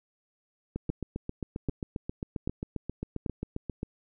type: two click trains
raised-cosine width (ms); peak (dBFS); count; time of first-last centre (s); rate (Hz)
3; -17 / -20; 4 / 24; 0.9-3.262 / 0.76-3.831; 1.27 / 7.49
effects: none